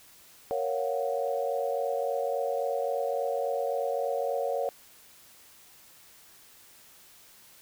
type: chord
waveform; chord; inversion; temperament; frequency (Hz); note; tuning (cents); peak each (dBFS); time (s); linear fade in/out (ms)
sine; Gb major seventh; first; equal with one note detuned; 466.2 / 554.4 / 698.5 / 742.1; Bb4 / Db5 / F5 / Gb5; 0 / 0 / 0 / +5; -32 / -30 / -35 / -35; 0.51-4.69; 0
effects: white hiss -55 dBFS RMS until 7.61 s

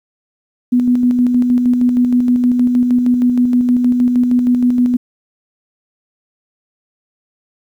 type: tone with tremolo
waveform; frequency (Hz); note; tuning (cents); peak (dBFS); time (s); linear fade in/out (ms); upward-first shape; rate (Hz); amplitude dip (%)
sine; 246.5; B3; -3; -8; 0.72-4.97; 10; square; 6.4; 35
effects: 8-bit

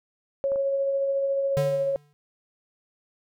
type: tone with tremolo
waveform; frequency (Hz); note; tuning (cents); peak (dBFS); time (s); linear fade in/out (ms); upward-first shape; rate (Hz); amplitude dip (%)
sine; 550; C#5; -14; -21; 0.44-1.96; 0; sine; 14; 25
type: clicks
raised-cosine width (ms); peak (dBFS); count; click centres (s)
1; -27; 2; 0.519 / 0.559
type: tone with exponential decay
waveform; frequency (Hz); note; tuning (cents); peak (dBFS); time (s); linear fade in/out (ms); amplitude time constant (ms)
square; 146.4; D3; -5; -23; 1.57-2.13; 0; 120
effects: none

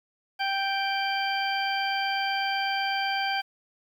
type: harmonic tone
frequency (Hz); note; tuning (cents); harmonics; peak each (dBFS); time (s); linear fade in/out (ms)
784; G5; 0; 1 / 2 / 3 / 4 / 6; -28 / -31 / -33 / -34 / -36; 0.39-3.42; 20
effects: 9-bit

